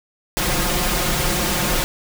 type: noise with comb filter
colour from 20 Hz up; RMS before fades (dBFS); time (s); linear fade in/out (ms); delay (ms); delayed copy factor
pink; -20; 0.37-1.84; 0; 5.6; +0.7
effects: none